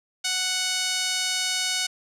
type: tone with band-pass filter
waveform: 5% pulse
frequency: 740 Hz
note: F#5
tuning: in tune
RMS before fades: -26 dBFS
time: 0.24-1.87 s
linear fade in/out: 10 ms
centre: 3700 Hz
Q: 0.58
effects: none